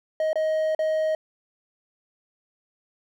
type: tone with dropouts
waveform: triangle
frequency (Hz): 628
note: D#5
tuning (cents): +16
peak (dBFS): -19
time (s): 0.2-1.15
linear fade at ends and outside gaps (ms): 2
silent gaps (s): 0.331-0.356 / 0.749-0.791
effects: none